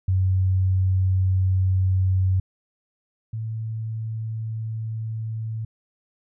sine tone pair in turn, 93.8 / 111.08 Hz, F#2 / A2, +24 / +17 cents, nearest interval minor third, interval 293 cents, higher second, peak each -17 / -26 dBFS, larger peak first, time 0.08-2.4 / 3.33-5.65 s, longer neither, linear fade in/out 5 ms, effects none

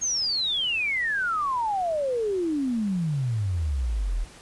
sine exponential sweep, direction down, 6610 to 37.62 Hz, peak -23 dBFS, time 0.01-4.25 s, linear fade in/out 20 ms, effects pink hiss -48 dBFS RMS until 4.41 s + resampled to 24000 Hz

